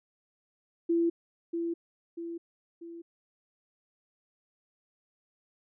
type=tone with echo; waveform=sine; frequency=337 Hz; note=E4; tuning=38 cents sharp; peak=-23 dBFS; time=0.89-1.1 s; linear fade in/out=10 ms; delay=640 ms; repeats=3; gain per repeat=-6 dB; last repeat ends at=3.02 s; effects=none

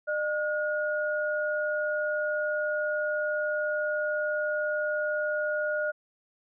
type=tone pair together; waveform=sine; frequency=605 / 1438.9 Hz; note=D#5 / F#6; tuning=-49 / -49 cents; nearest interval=octave + minor third; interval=1500 cents; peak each=-28 / -30 dBFS; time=0.07-5.92 s; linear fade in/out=20 ms; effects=none

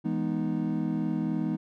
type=chord; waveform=triangle; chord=E major seventh; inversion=none; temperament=equal; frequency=164.81 / 207.7 / 246.9 / 311.1 Hz; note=E3 / G#3 / B3 / D#4; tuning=0 / 0 / 0 / 0 cents; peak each=-30 dBFS; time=0.04-1.57 s; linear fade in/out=20 ms; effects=none

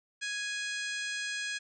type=harmonic tone with a mistuned harmonic; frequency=830.6 Hz; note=G#5; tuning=in tune; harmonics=2 / 3 / 4 / 5 / 6 / 7 / 8 / 9 / 10; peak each=-36 / -40 / -42 / -44 / -46 / -47 / -48 / -49 / -50 dBFS; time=0.21-1.59 s; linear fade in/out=20 ms; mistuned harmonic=7; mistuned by=+49 cents; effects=none

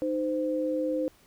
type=tone pair together; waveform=sine; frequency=308.3 / 516.1 Hz; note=D#4 / C5; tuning=-16 / -24 cents; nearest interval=major sixth; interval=892 cents; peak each=-29 / -28 dBFS; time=0.02-1.08 s; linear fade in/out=0 ms; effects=pink hiss -60 dBFS RMS until 1.26 s

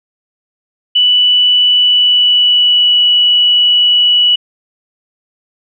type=tone with pitch glide; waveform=sine; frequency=2967 to 2943 Hz; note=F#7 to F#7; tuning=+4 to -10 cents; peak=-6 dBFS; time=0.95-4.36 s; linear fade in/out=10 ms; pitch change=-14 cents; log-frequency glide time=1.73-3.02 s; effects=none

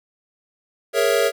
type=chord; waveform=square; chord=A# half-diminished seventh; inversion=third; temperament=equal; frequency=415.3 / 466.2 / 554.4 / 659.3 Hz; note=G#4 / A#4 / C#5 / E5; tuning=0 / 0 / 0 / 0 cents; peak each=-23 / -21 / -22 / -24 dBFS; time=0.93-1.32 s; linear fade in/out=50 ms; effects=none

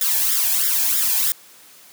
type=noise with flanger; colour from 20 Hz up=blue; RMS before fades=-19 dBFS; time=0.01-1.32 s; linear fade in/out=2 ms; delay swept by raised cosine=0.56 to 1.24 ms; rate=3.1 Hz; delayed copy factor=+0.7; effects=white hiss -47 dBFS RMS until 1.92 s + high-pass 150 Hz 12 dB/octave

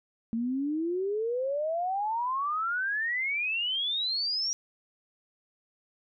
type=exponential sweep; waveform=sine; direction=up; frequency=223.2 to 5740 Hz; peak=-27 dBFS; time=0.33-4.53 s; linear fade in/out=0 ms; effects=none

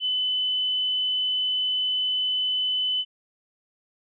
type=tone; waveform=sine; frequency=3015 Hz; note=F#7; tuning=32 cents sharp; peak=-22 dBFS; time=0-3.05 s; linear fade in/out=50 ms; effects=none

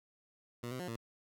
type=tone with pitch steps; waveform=15% pulse; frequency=120.1 / 127.8 / 179.4 / 115.1 Hz; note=B2 / C3 / F3 / A#2; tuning=-48 / -40 / +47 / -22 cents; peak=-33 dBFS; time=0.63-0.962 s; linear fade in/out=5 ms; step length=83 ms; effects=none

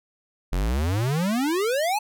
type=exponential sweep; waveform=square; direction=up; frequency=41.2 to 880 Hz; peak=-22 dBFS; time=0.52-1.99 s; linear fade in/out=10 ms; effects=none

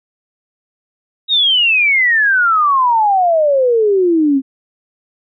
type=exponential sweep; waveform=sine; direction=down; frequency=3818 to 261.6 Hz; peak=-9 dBFS; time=1.28-4.42 s; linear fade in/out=50 ms; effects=none

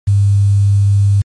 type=tone with quantisation; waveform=sine; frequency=100 Hz; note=G2; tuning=35 cents sharp; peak=-7 dBFS; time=0.07-1.22 s; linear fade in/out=10 ms; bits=6; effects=MP3 48 kbps

